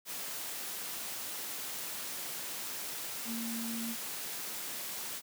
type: tone in noise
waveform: sine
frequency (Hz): 230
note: A#3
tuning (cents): -23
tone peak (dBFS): -36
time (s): 3.25-3.96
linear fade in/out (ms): 50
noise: white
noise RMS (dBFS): -40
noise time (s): 0.05-5.22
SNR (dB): +1
effects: high-pass 150 Hz 12 dB/octave